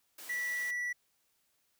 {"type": "high-pass noise", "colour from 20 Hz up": "white", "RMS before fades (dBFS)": -48, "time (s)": [0.18, 0.71], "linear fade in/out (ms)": 5, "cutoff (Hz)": 250, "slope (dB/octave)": 24}
{"type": "tone", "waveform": "triangle", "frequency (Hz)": 1954, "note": "B6", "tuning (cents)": -19, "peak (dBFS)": -31, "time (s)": [0.29, 0.93], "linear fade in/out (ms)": 10}
{"effects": ["white hiss -75 dBFS RMS until 1.79 s"]}